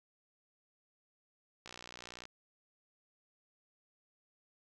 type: click train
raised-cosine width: 0.2 ms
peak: -30 dBFS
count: 37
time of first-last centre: 1.66-2.254 s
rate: 60.6 Hz
effects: none